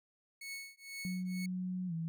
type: tone with tremolo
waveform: sawtooth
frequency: 2206 Hz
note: C#7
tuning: 9 cents flat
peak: -37 dBFS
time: 0.41-1.46 s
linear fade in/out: 5 ms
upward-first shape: triangle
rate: 2.1 Hz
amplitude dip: 100%
type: tone with pitch glide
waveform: sine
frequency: 183.2 to 164.16 Hz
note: F#3 to E3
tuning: -17 to -7 cents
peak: -35 dBFS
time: 1.05-2.08 s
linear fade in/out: 0 ms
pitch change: -190 cents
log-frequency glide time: 1.87-1.93 s
effects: none